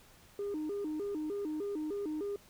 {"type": "tone with vibrato", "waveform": "sine", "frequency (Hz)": 352.8, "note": "F4", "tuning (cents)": 18, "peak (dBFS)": -32, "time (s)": [0.39, 2.36], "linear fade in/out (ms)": 2, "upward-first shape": "square", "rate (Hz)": 3.3, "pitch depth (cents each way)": 240, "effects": ["tanh soft clip ceiling -32 dBFS", "pink hiss -60 dBFS RMS until 2.49 s"]}